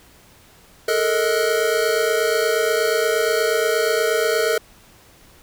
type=tone cluster; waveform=square; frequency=429.2 / 457.6 / 629 / 1467 Hz; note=A4 / A#4 / D#5 / F#6; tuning=-43 / -32 / +19 / -15 cents; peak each=-24 / -21 / -24 / -27 dBFS; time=0.88-4.58 s; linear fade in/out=5 ms; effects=pink hiss -50 dBFS RMS until 5.42 s